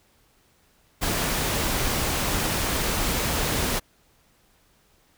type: noise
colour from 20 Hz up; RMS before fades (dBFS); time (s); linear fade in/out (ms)
pink; -25; 1.01-3.8; 20
effects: pink hiss -62 dBFS RMS until 5.17 s